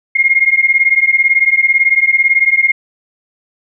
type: beating tone pair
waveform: sine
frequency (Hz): 2129 / 2147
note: C7 / C7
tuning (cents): +30 / +44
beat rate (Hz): 18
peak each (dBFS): -11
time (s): 0.15-2.72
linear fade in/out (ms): 10
effects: none